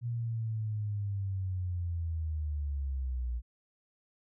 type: linear sweep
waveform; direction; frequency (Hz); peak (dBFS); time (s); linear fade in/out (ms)
sine; down; 120 to 58.27; -31; 0.01-3.42; 50
effects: none